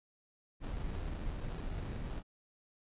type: noise with sample-and-hold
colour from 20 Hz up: brown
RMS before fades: -39 dBFS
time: 0.6-2.23 s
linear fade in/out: 50 ms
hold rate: 2100 Hz
effects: resampled to 8000 Hz